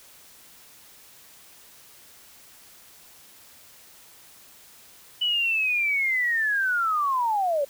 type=linear sweep; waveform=sine; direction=down; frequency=2981 to 541 Hz; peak=-21 dBFS; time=5.21-7.65 s; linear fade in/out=10 ms; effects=white hiss -51 dBFS RMS until 7.69 s